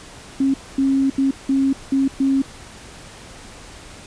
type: tone bursts at uneven times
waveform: sine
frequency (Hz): 270.7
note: C#4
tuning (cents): -41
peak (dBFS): -14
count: 6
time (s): 0.4-0.54 / 0.78-1.1 / 1.18-1.31 / 1.49-1.73 / 1.92-2.08 / 2.2-2.42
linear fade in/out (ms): 5
effects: pink hiss -40 dBFS RMS until 4.06 s + resampled to 22050 Hz